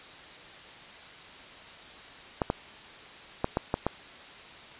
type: clicks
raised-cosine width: 1 ms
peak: -11 dBFS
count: 6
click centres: 2.418 / 2.501 / 3.444 / 3.571 / 3.741 / 3.866 s
effects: white hiss -47 dBFS RMS until 4.79 s + resampled to 8000 Hz